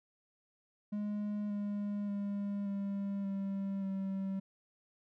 triangle tone with pitch steps, 207.7 / 204.7 / 201.8 / 198.89 / 196.04 / 193.23 Hz, G#3 / G#3 / G#3 / G3 / G3 / G3, 0 / -25 / -49 / +25 / 0 / -25 cents, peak -32 dBFS, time 0.92-4.4 s, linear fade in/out 10 ms, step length 580 ms, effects none

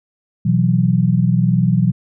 sine chord, B suspended fourth, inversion none, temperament equal, 123.47 / 164.81 / 185 Hz, B2 / E3 / F#3, 0 / 0 / 0 cents, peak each -16 dBFS, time 0.45-1.92 s, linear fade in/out 10 ms, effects none

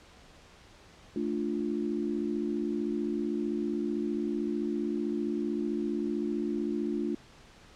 sine chord, D minor, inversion second, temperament equal, 220 / 293.7 / 349.2 Hz, A3 / D4 / F4, 0 / 0 / 0 cents, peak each -33 dBFS, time 1.16-7.15 s, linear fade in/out 2 ms, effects pink hiss -55 dBFS RMS until 7.75 s + low-pass 6000 Hz 12 dB/octave

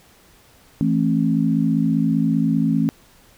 sine chord, A major, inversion second, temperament equal with one note detuned, 164.81 / 220 / 270.1 Hz, E3 / A3 / C#4, 0 / 0 / -45 cents, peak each -20 dBFS, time 0.81-2.89 s, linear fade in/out 0 ms, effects pink hiss -52 dBFS RMS until 3.37 s

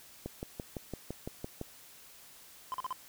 click train, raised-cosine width 2 ms, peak -24 dBFS, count 9, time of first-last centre 0.26-1.614 s, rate 5.91 Hz
triangle tone bursts, 1029 Hz, C6, 29 cents flat, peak -31 dBFS, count 4, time 2.72-2.927 s, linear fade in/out 0 ms, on 21 ms, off 41 ms
effects white hiss -55 dBFS RMS until 3.08 s

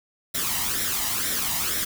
white noise with flanger, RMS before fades -26 dBFS, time 0.34-1.85 s, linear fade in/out 10 ms, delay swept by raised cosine 0.53 to 1.04 ms, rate 2.1 Hz, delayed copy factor +0.6, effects none

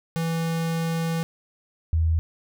square / sine tone pair in turn, 164.81 / 81.04 Hz, E3 / E2, 0 / -29 cents, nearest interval octave, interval 1229 cents, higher first, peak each -24 / -18 dBFS, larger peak second, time 0.16-1.23 / 1.93-2.19 s, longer first, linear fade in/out 0 ms, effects none

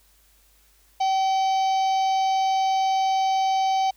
harmonic tone, 767 Hz, G5, 38 cents flat, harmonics 1 / 3 / 4 / 5 / 6 / 7 / 8, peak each -19 / -38 / -37 / -41 / -40 / -45 / -42 dBFS, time 1-3.91 s, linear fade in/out 10 ms, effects added 50 Hz sine -60 dBFS peak until 3.96 s + white hiss -60 dBFS RMS until 3.96 s

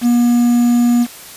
triangle tone with quantisation, 240 Hz, B3, 49 cents flat, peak -7 dBFS, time 0.01-1.07 s, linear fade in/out 50 ms, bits 5, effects white hiss -35 dBFS RMS until 1.36 s + resampled to 32000 Hz

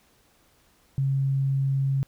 sine tone, 136.1 Hz, C#3, 31 cents flat, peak -21 dBFS, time 0.98-2.03 s, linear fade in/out 0 ms, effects pink hiss -62 dBFS RMS until 2.07 s

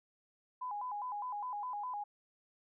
sine tone with vibrato, 910 Hz, A#5, 42 cents flat, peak -37 dBFS, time 0.61-2.04 s, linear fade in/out 10 ms, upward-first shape square, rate 4.9 Hz, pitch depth 170 cents each way, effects none

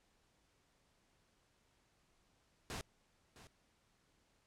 pink noise with echo, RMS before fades -44 dBFS, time 2.7-2.81 s, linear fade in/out 0 ms, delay 660 ms, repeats 1, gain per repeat -15 dB, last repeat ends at 3.47 s, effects pink hiss -75 dBFS RMS until 4.46 s + low-pass 9000 Hz 12 dB/octave

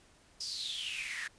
pink noise with high-pass filter sweep, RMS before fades -39 dBFS, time 0.4-1.28 s, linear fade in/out 10 ms, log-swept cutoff 5200 to 1700 Hz, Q 9.1, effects pink hiss -63 dBFS RMS until 1.38 s + resampled to 22050 Hz

